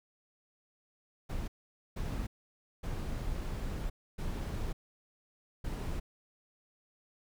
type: noise bursts at uneven times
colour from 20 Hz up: brown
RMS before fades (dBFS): -36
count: 5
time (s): 1.29-1.48 / 1.96-2.27 / 2.83-3.9 / 4.18-4.73 / 5.64-6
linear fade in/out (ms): 10
effects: none